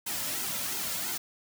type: noise with flanger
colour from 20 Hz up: white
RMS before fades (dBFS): -33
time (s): 0.06-1.18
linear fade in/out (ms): 10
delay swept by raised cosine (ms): 1.7 to 2.68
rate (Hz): 2.9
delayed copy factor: -0.65
effects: none